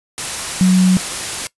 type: tone in noise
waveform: sine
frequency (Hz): 185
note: F#3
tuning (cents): 0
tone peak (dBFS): -8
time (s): 0.61-0.97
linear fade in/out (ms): 0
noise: white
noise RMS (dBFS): -23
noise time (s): 0.18-1.47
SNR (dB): +12
effects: noise-tail reverb RT60 0.1 s tail -20 dB re dry + resampled to 24000 Hz